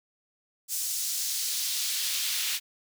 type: noise with high-pass filter sweep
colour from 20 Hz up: pink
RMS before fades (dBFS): -30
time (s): 0.68-2.6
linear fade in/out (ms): 50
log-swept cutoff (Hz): 6600 to 2900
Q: 1.2
effects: none